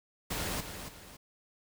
pink noise with echo, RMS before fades -35 dBFS, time 0.3-0.61 s, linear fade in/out 10 ms, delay 280 ms, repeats 2, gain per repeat -8 dB, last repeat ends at 1.17 s, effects none

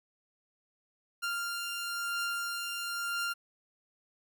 sawtooth beating tone pair, 1393 / 1394 Hz, F6 / F6, -5 / -4 cents, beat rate 1 Hz, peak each -38 / -30 dBFS, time 1.22-3.34 s, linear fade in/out 20 ms, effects none

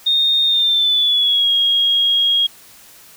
sine tone with pitch glide, 3678 to 3277 Hz, A#7 to G#7, -24 to -24 cents, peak -12 dBFS, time 0.06-2.47 s, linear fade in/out 10 ms, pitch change -200 cents, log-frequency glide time 0.45-1.52 s, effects white hiss -44 dBFS RMS until 3.16 s

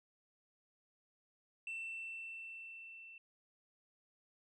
sine tone with level ramp, 2681 Hz, E7, 29 cents sharp, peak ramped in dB -38 to -52 dBFS, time 1.67-3.18 s, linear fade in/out 2 ms, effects tanh soft clip ceiling -39 dBFS

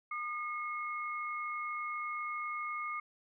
sine tone pair together, 1215.8 / 2168 Hz, D#6 / C#7, -40 / -39 cents, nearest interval minor seventh, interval 1001 cents, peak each -37 / -40 dBFS, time 0.11-3 s, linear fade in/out 5 ms, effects none

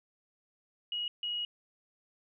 sine tone bursts at uneven times, 2898 Hz, F#7, 37 cents flat, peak -32 dBFS, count 2, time 0.92-1.08 / 1.23-1.45 s, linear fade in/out 2 ms, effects none

